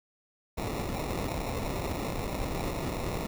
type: noise with sample-and-hold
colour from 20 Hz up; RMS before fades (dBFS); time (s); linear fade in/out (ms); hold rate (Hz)
pink; -33; 0.57-3.27; 10; 1575
effects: none